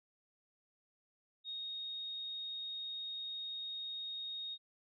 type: tone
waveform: sine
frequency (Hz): 3729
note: A#7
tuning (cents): 0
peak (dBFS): -40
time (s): 1.44-4.58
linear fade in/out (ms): 50
effects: none